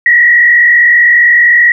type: tone with frequency modulation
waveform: sine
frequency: 1916 Hz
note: A#6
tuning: 47 cents sharp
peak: -3 dBFS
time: 0.06-1.72 s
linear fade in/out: 2 ms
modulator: 44.6 Hz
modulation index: 1.1
effects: none